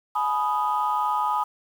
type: chord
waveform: sine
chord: G# minor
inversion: none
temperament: equal with one note detuned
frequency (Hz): 844.2 / 987.8 / 1244.5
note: G#5 / B5 / D#6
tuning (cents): +28 / 0 / 0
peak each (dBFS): -25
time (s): 0.15-1.44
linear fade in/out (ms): 10
effects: tanh soft clip ceiling -14 dBFS + 8-bit